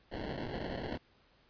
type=noise with sample-and-hold; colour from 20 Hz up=white; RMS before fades=-39 dBFS; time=0.11-0.98 s; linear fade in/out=20 ms; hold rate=1225 Hz; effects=pink hiss -67 dBFS RMS until 1.49 s + resampled to 11025 Hz